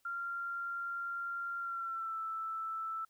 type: tone with pitch glide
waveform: sine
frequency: 1385 to 1321.7 Hz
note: F6 to E6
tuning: -15 to +4 cents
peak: -36 dBFS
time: 0.05-3.05 s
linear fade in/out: 5 ms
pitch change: -81 cents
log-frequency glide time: 1.59-2.19 s
effects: white hiss -75 dBFS RMS until 3.09 s